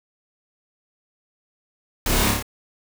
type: noise with echo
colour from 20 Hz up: pink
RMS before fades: -23 dBFS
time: 2.06-2.31 s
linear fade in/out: 2 ms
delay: 29 ms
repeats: 4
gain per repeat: -2 dB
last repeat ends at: 2.426 s
effects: none